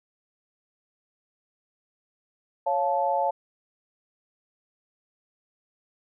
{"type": "chord", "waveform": "sine", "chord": "Db augmented", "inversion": "none", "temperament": "equal with one note detuned", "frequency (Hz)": [554.4, 698.5, 872.9], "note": ["Db5", "F5", "A5"], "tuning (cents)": [0, 0, -14], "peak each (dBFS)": [-27, -27, -25], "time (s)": [2.66, 3.31], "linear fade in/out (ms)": 10, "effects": []}